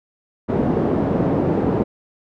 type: band-pass noise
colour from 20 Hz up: pink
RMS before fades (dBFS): -19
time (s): 0.48-1.84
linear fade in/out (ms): 20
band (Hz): 160 to 490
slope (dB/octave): 12
effects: none